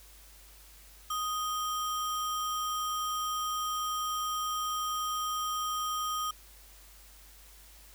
sine tone with sample-and-hold, 1244.5 Hz, D#6, in tune, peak -30 dBFS, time 1.1-6.31 s, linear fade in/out 5 ms, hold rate 4410 Hz, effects added 50 Hz sine -55 dBFS peak until 7.94 s + white hiss -56 dBFS RMS until 7.94 s

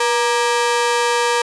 sawtooth ring-modulated tone, 709 Hz, F5, 26 cents sharp, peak -8 dBFS, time 0-1.42 s, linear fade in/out 5 ms, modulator 227 Hz, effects resampled to 22050 Hz + 8-bit

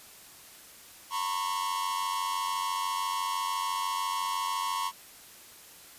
45% pulse tone cluster, 915 / 1001 / 1095 Hz, A#5 / B5 / C#6, -32 / +23 / -22 cents, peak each -36 / -34 / -32 dBFS, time 1.1-4.92 s, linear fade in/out 50 ms, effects white hiss -51 dBFS RMS until 5.98 s + resampled to 32000 Hz

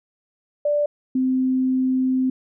sine tone pair in turn, 587.3 / 258.9 Hz, D5 / C4, 0 / -18 cents, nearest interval octave + major second, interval 1418 cents, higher first, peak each -17 dBFS, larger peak neither, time 0.65-0.86 / 1.15-2.3 s, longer second, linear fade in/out 5 ms, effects none

